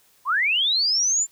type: linear sweep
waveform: sine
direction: up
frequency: 950 to 7290 Hz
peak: -18 dBFS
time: 0.25-1.27 s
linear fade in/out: 50 ms
effects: white hiss -59 dBFS RMS until 1.31 s